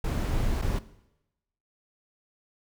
brown noise with dropouts, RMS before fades -27 dBFS, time 0.04-0.79 s, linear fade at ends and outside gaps 5 ms, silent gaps 0.616-0.621 s, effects noise-tail reverb RT60 0.9 s tail -17 dB re dry

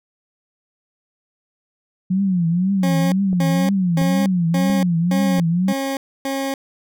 sine tone with vibrato, 180.7 Hz, F#3, 41 cents flat, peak -15 dBFS, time 2.1-5.73 s, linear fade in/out 10 ms, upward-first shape triangle, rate 2 Hz, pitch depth 180 cents each way
20% pulse tone bursts, 271.6 Hz, C#4, 35 cents flat, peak -16 dBFS, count 7, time 2.83-6.54 s, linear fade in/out 2 ms, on 290 ms, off 280 ms
click train, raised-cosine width 2 ms, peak -19 dBFS, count 4, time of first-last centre 3.33-5.385 s, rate 1.46 Hz
effects none

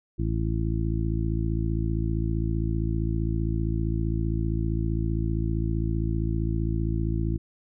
harmonic tone, 55.3 Hz, A1, 9 cents sharp, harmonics 1 / 2 / 3 / 4 / 5 / 6, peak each -27 / -28 / -32 / -36 / -38 / -33 dBFS, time 0.18-7.38 s, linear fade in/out 20 ms, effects none

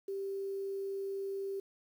sine tone with quantisation, 392 Hz, G4, in tune, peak -35 dBFS, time 0.08-1.6 s, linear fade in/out 5 ms, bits 10, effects none

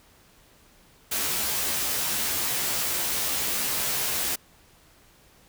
white noise with comb filter, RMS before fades -27 dBFS, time 1.11-4.36 s, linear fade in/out 10 ms, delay 14 ms, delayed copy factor +1, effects pink hiss -57 dBFS RMS until 5.48 s

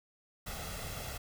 pink noise with comb filter, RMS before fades -41 dBFS, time 0.46-1.18 s, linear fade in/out 10 ms, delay 1.5 ms, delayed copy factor +0.6, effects none

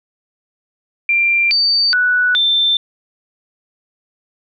sine tone with pitch steps, 2373 / 4598 / 1479 / 3560 Hz, D7 / D8 / F#6 / A7, +17 / -37 / -1 / +20 cents, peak -11 dBFS, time 1.09-2.77 s, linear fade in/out 2 ms, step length 420 ms, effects none

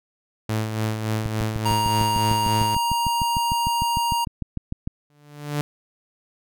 sawtooth tone with tremolo, 109.3 Hz, A2, 11 cents flat, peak -17 dBFS, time 0.49-2.75 s, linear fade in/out 5 ms, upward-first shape sine, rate 3.5 Hz, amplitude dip 50%
click train, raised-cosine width 5 ms, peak -15 dBFS, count 25, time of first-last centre 1.26-4.874 s, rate 6.64 Hz
square tone, 940 Hz, A#5, 14 cents sharp, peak -21 dBFS, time 1.65-4.25 s, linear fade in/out 10 ms
sawtooth tone with exponential growth, 146.83 Hz, D3, in tune, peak -16 dBFS, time 5.1-5.61 s, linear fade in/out 0 ms, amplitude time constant 110 ms
effects none

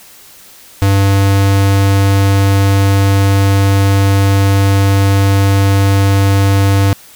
square tone, 98.4 Hz, G2, 7 cents sharp, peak -8 dBFS, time 0.82-6.93 s, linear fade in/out 0 ms, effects white hiss -39 dBFS RMS until 7.15 s

